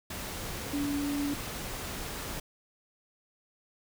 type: tone in noise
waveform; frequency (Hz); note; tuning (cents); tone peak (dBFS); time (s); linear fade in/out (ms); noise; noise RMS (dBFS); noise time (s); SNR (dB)
sine; 286.4; D4; -43; -29; 0.73-1.34; 5; pink; -38; 0.1-2.4; +6
effects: none